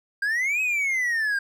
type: exponential two-way sweep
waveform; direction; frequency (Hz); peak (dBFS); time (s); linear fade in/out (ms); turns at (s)
triangle; up then down; 1587 to 2568 to 1587; -20; 0.22-1.39; 5; 0.61
effects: none